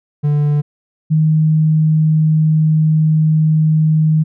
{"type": "tone pair in turn", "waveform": ["triangle", "sine"], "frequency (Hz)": [147.1, 156.3], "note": ["D3", "D#3"], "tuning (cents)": [3, 8], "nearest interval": "minor second", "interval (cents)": 105, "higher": "second", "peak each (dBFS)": [-9, -9], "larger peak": "neither", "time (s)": [[0.23, 0.62], [1.1, 4.24]], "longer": "second", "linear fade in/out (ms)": 20, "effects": []}